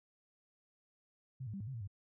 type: tone with pitch steps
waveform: sine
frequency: 130.5 / 107 / 196.7 / 105.8 / 133.8 / 114.9 / 98.6 Hz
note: C3 / A2 / G3 / G#2 / C3 / A#2 / G2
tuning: -4 / -48 / +6 / +33 / +39 / -25 / +11 cents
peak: -40 dBFS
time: 1.4-1.876 s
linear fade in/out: 10 ms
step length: 68 ms
effects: none